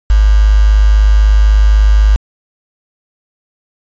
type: tone with quantisation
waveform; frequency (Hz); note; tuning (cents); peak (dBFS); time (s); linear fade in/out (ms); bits
sine; 51.91; G#1; 0; -4; 0.1-2.16; 0; 4
effects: resampled to 16000 Hz